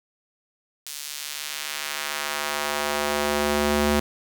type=tone with high-pass filter sweep; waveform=square; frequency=73.42 Hz; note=D2; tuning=in tune; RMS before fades=-26 dBFS; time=0.86-4 s; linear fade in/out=5 ms; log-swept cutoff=5200 to 180 Hz; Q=0.71; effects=7-bit